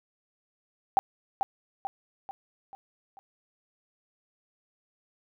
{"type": "tone with echo", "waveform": "sine", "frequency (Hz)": 784, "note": "G5", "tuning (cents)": 0, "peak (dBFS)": -17, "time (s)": [0.97, 0.99], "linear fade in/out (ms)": 0, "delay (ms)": 440, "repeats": 5, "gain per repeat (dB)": -6, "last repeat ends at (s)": 3.19, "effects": []}